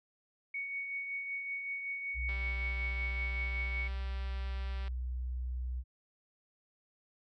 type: tone with tremolo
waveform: sine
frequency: 2229 Hz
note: C#7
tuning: 9 cents sharp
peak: -34 dBFS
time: 0.54-3.88 s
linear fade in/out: 5 ms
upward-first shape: triangle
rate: 5.3 Hz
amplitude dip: 45%
type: tone with pitch glide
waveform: sine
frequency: 61.74 to 62.24 Hz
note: B1 to B1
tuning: 0 to +14 cents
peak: -34 dBFS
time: 2.14-5.84 s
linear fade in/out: 50 ms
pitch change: +14 cents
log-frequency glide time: 2.34-4.94 s
type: click train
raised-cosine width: 0.3 ms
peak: -34 dBFS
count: 506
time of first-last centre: 2.29-4.88 s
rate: 195 Hz
effects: none